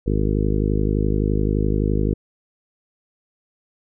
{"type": "harmonic tone", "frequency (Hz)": 51.7, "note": "G#1", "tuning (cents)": -7, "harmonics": [1, 2, 3, 4, 5, 6, 7, 8, 9], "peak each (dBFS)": [-21, -24, -26, -27, -28, -29, -29, -30, -31], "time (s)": [0.06, 2.14], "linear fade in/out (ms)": 10, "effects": []}